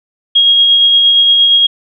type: tone with tremolo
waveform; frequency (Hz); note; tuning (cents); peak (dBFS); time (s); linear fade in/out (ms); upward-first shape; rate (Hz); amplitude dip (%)
sine; 3276; G#7; -24; -4; 0.35-1.67; 10; sine; 8.6; 25
effects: none